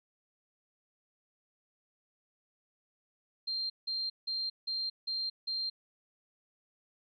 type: tone bursts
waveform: sine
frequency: 4177 Hz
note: C8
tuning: 4 cents flat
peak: -32 dBFS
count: 6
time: 3.47-5.7 s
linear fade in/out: 10 ms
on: 230 ms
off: 170 ms
effects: none